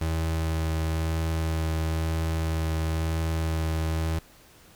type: tone with vibrato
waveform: 35% pulse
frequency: 80.5 Hz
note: E2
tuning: 41 cents flat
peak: -23 dBFS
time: 0.01-4.19 s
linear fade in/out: 5 ms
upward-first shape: sine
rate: 1 Hz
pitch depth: 10 cents each way
effects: pink hiss -54 dBFS RMS until 4.75 s